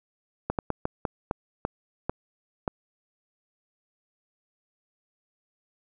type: slowing click train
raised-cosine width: 1 ms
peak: -12 dBFS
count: 9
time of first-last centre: 0.5-2.678 s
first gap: 88 ms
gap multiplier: 1.31
effects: none